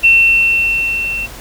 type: tone with level ramp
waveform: sine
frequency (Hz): 2700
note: E7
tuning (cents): +41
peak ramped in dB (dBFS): -4 to -18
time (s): 0.03-1.27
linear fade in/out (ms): 20
effects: added 50 Hz sine -33 dBFS peak until 1.4 s + pink hiss -33 dBFS RMS until 1.4 s